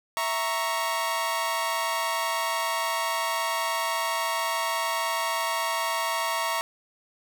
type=chord; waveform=sawtooth; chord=A# diminished; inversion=second; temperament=equal; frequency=659.3 / 932.3 / 1108.7 Hz; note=E5 / A#5 / C#6; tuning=0 / 0 / 0 cents; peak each=-28 / -25 / -26 dBFS; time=0.17-6.61 s; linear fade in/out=0 ms; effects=none